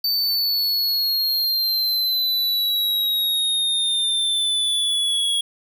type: exponential sweep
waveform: square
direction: down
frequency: 4578 to 3322 Hz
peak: -19 dBFS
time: 0.04-5.41 s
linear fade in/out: 5 ms
effects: none